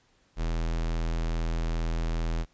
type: tone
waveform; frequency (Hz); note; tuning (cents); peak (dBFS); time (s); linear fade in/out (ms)
square; 41.2; E1; 0; -27; 0.36-2.46; 50
effects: pink hiss -66 dBFS RMS until 2.53 s + resampled to 16000 Hz